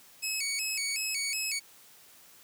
15% pulse tone with vibrato, 2402 Hz, D7, 38 cents sharp, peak -23 dBFS, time 0.22-1.6 s, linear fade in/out 20 ms, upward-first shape square, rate 2.7 Hz, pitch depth 120 cents each way, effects white hiss -56 dBFS RMS until 2.43 s + high-pass 80 Hz 12 dB/octave

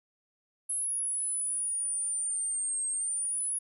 sine linear two-way sweep, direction down then up, 10690 to 8372 to 10470 Hz, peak -29 dBFS, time 0.69-3.59 s, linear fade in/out 10 ms, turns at 2.88 s, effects none

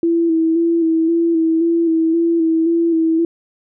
sine tone with vibrato, 330 Hz, E4, 2 cents sharp, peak -12 dBFS, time 0.03-3.25 s, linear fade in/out 2 ms, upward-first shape square, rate 1.9 Hz, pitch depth 29 cents each way, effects none

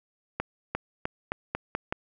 accelerating click train, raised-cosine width 0.5 ms, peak -13 dBFS, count 7, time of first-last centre 0.4-1.925 s, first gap 350 ms, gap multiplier 0.87, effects none

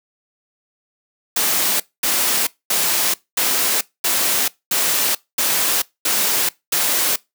white noise bursts, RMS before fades -18 dBFS, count 9, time 1.36-7.16 s, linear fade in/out 5 ms, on 440 ms, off 230 ms, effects noise-tail reverb RT60 0.2 s tail -22 dB re dry + high-pass 200 Hz 12 dB/octave

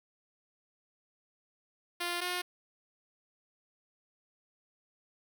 5% pulse tone pair in turn, 349.2 / 358 Hz, F4 / F4, 0 / +43 cents, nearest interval unison, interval 43 cents, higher second, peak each -21 dBFS, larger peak neither, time 2-2.21 / 2.21-2.42 s, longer neither, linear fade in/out 10 ms, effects none

